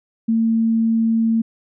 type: tone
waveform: sine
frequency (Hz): 226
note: A3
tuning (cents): +47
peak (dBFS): -14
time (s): 0.28-1.42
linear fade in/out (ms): 10
effects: none